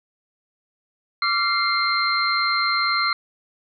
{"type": "tone cluster", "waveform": "sine", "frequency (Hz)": [1163, 1376, 2103, 4155], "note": ["D6", "F6", "C7", "C8"], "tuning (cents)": [-17, -26, 8, -13], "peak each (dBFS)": [-24, -24, -24, -24], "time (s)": [1.22, 3.13], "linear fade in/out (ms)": 2, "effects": []}